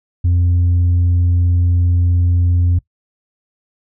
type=tone; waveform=sine; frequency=87.7 Hz; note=F2; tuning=8 cents sharp; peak=-8 dBFS; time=0.24-2.79 s; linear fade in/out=10 ms; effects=noise-tail reverb RT60 0.1 s tail -21 dB re dry + tanh soft clip ceiling -9 dBFS